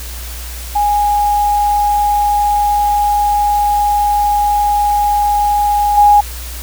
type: tone with level steps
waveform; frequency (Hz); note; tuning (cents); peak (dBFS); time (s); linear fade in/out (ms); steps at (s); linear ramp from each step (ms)
sine; 825; G#5; -12; -10 / -4; 0.75-6.21; 10; 5.97; 10
effects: added 60 Hz sine -25 dBFS peak until 6.62 s + white hiss -30 dBFS RMS until 6.62 s